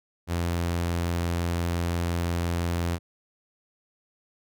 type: tone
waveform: sawtooth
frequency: 85.8 Hz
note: F2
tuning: 30 cents flat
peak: -21 dBFS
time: 0.27-2.99 s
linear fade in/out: 50 ms
effects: none